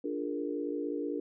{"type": "chord", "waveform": "sine", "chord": "Bb dominant seventh", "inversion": "first", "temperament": "equal", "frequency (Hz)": [293.7, 349.2, 415.3, 466.2], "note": ["D4", "F4", "Ab4", "Bb4"], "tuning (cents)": [0, 0, 0, 0], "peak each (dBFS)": [-35, -39, -39, -38], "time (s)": [0.04, 1.2], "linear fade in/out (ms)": 5, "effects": []}